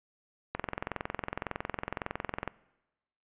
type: click train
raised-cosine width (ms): 0.5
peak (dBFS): -17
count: 43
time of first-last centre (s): 0.55-2.477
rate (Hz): 21.8
effects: noise-tail reverb RT60 1.0 s tail -21 dB re dry + resampled to 8000 Hz